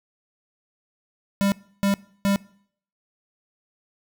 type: tone bursts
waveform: square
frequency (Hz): 198.8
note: G3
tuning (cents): +25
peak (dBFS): -19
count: 3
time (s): 1.41-2.36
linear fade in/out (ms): 0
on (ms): 110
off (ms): 310
effects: noise-tail reverb RT60 0.6 s tail -22 dB re dry